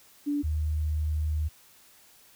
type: tone pair in turn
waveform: sine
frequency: 290 / 76.81 Hz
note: D4 / D#2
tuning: -22 / -22 cents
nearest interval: octave + major seventh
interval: 2300 cents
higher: first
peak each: -25 dBFS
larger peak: neither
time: 0.26-0.43 / 0.43-1.49 s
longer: second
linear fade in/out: 20 ms
effects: white hiss -57 dBFS RMS until 2.35 s